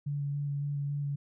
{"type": "tone with vibrato", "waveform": "sine", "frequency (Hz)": 143.1, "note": "D3", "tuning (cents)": -45, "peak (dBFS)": -30, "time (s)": [0.06, 1.16], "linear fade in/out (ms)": 10, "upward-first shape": "square", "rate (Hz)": 3.6, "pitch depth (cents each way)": 11, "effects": []}